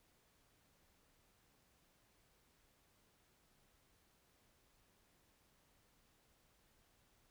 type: silence
effects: pink hiss -74 dBFS RMS until 7.3 s